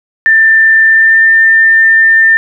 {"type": "tone with pitch glide", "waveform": "sine", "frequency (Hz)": [1784, 1797.4], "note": ["A6", "A6"], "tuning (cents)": [23, 36], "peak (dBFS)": -3, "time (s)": [0.26, 2.37], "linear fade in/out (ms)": 0, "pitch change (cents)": 13, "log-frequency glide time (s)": [0.85, 1.24], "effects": []}